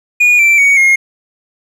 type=tone with pitch steps; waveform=triangle; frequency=2447 / 2342 / 2241 / 2145 Hz; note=D#7 / D7 / C#7 / C7; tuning=-29 / -5 / +18 / +42 cents; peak=-4 dBFS; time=0.2-0.96 s; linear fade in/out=10 ms; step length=190 ms; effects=none